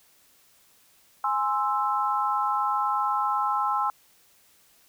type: chord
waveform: sine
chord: Ab augmented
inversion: none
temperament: equal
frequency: 830.6 / 1046.5 / 1318.5 Hz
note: Ab5 / C6 / E6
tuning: 0 / 0 / 0 cents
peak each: -27 dBFS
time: 1.24-3.9 s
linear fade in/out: 2 ms
effects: white hiss -60 dBFS RMS until 4.88 s